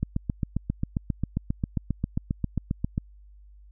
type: click train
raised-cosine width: 5 ms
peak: -13 dBFS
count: 23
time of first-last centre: 0.03-2.979 s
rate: 7.46 Hz
effects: added 50 Hz sine -48 dBFS peak until 3.71 s